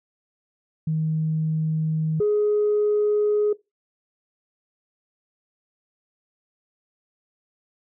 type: tone pair in turn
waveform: sine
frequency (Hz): 157.6 / 418.4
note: D#3 / G#4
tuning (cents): +23 / +13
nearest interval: octave + perfect fourth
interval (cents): 1690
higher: second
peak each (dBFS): -20 / -16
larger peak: second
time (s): 0.87-2.2 / 2.2-3.53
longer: neither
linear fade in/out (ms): 5
effects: noise-tail reverb RT60 0.2 s tail -20 dB re dry + tanh soft clip ceiling -14 dBFS